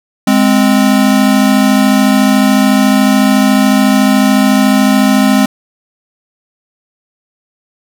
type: tone pair together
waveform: square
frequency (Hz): 207.2 / 261.1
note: G#3 / C4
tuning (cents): -4 / -3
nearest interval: major third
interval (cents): 401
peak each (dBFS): -10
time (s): 0.27-5.46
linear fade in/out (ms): 5
effects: none